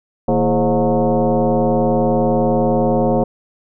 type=tone with frequency modulation; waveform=sine; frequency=150 Hz; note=D3; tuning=37 cents sharp; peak=-12 dBFS; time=0.28-3.24 s; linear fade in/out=5 ms; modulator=190 Hz; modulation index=3.2; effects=none